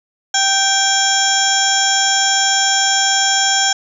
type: harmonic tone with a mistuned harmonic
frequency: 781 Hz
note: G5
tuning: 7 cents flat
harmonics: 1 / 2 / 3 / 4 / 5 / 7 / 8 / 9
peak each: -19 / -19 / -29 / -19 / -30 / -19 / -23 / -19 dBFS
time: 0.34-3.73 s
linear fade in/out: 5 ms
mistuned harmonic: 4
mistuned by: +73 cents
effects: 8-bit

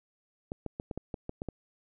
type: clicks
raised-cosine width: 2 ms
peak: -22 dBFS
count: 9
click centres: 0.519 / 0.663 / 0.799 / 0.912 / 0.976 / 1.142 / 1.294 / 1.419 / 1.487 s
effects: none

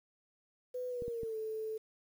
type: tone with pitch glide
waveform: sine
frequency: 500 to 437.8 Hz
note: B4 to A4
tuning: +21 to -9 cents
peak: -36 dBFS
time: 0.74-1.78 s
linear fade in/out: 10 ms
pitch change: -230 cents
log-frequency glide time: 0.89-1.37 s
type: clicks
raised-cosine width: 3 ms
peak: -32 dBFS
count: 3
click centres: 1.022 / 1.081 / 1.233 s
effects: 10-bit

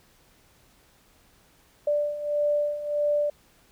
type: beating tone pair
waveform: sine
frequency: 587.3 / 588.9 Hz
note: D5 / D5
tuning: 0 / +5 cents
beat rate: 1.6 Hz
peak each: -29 / -24 dBFS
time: 1.87-3.3 s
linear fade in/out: 5 ms
effects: pink hiss -60 dBFS RMS until 3.71 s

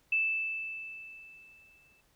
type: tone with exponential decay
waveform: sine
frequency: 2637 Hz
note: E7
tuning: in tune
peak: -24 dBFS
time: 0.12-2.01 s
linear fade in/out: 5 ms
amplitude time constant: 410 ms
effects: pink hiss -69 dBFS RMS until 2.15 s

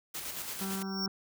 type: noise with tremolo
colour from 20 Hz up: white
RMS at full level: -38 dBFS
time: 0.14-0.83 s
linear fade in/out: 10 ms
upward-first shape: square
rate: 8.9 Hz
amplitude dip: 35%
type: harmonic tone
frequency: 193.3 Hz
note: G3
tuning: 24 cents flat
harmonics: 1 / 2 / 4 / 5 / 6 / 7 / 8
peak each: -35 / -43 / -48 / -51 / -51 / -48 / -52 dBFS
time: 0.61-1.08 s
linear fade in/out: 2 ms
type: tone with exponential growth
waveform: square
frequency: 5480 Hz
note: F8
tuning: 34 cents flat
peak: -30 dBFS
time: 0.65-1.06 s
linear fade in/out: 1 ms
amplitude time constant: 88 ms
effects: none

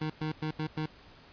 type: tone bursts at uneven times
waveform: 25% pulse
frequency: 155.2 Hz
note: D#3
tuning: 4 cents flat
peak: -27 dBFS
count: 5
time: 0.01-0.1 / 0.21-0.32 / 0.42-0.51 / 0.59-0.67 / 0.77-0.86 s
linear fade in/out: 5 ms
effects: pink hiss -55 dBFS RMS until 1.32 s + resampled to 11025 Hz

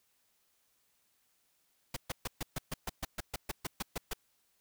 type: noise bursts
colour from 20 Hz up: pink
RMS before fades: -36 dBFS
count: 15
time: 1.94-4.135 s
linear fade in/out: 5 ms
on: 25 ms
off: 130 ms
effects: white hiss -74 dBFS RMS until 4.6 s

